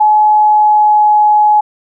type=tone with pitch glide; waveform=sine; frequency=850 to 843.6 Hz; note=G#5 to G#5; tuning=+40 to +27 cents; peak=-5 dBFS; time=0-1.61 s; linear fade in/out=10 ms; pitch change=-13 cents; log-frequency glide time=0.21-1.13 s; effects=none